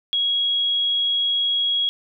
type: tone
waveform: sine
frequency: 3313 Hz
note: G#7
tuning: 5 cents flat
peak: -18 dBFS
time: 0.13-1.89 s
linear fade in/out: 0 ms
effects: none